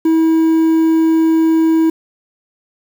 triangle tone with quantisation, 323.1 Hz, E4, 35 cents flat, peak -7 dBFS, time 0.05-1.9 s, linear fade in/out 5 ms, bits 6, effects none

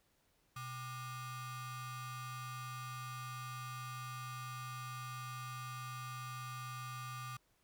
45% pulse ring-modulated tone, 659.3 Hz, E5, in tune, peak -40 dBFS, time 0.56-7.37 s, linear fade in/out 5 ms, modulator 534 Hz, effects pink hiss -75 dBFS RMS until 7.63 s

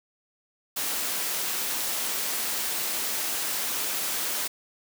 white high-pass noise, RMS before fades -29 dBFS, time 0.76-4.48 s, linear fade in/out 10 ms, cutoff 220 Hz, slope 12 dB/octave, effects none

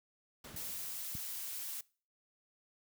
pink noise with exponential decay, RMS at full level -49 dBFS, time 0.44-1.69 s, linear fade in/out 5 ms, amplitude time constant 270 ms
clicks, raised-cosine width 5 ms, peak -36 / -31 dBFS, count 2, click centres 0.545 / 1.151 s
blue noise, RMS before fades -42 dBFS, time 0.56-1.81 s, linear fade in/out 5 ms
effects noise-tail reverb RT60 0.4 s tail -23 dB re dry + high-pass 60 Hz 12 dB/octave

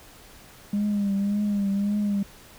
sine tone with vibrato, 202.6 Hz, G#3, 43 cents flat, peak -20 dBFS, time 0.73-2.23 s, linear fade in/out 5 ms, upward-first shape triangle, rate 1.8 Hz, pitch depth 56 cents each way, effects tanh soft clip ceiling -19 dBFS + pink hiss -49 dBFS RMS until 2.58 s

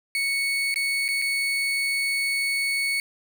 35% pulse tone with dropouts, 2217 Hz, C#7, in tune, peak -21 dBFS, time 0.15-3 s, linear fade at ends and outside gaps 1 ms, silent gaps 0.742-0.759 / 1.081-1.087 / 1.217-1.221 s, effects 9-bit

